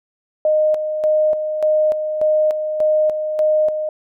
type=tone with tremolo; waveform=sine; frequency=616 Hz; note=D#5; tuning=17 cents flat; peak=-12 dBFS; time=0.45-3.89 s; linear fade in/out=2 ms; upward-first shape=square; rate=1.7 Hz; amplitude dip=55%; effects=none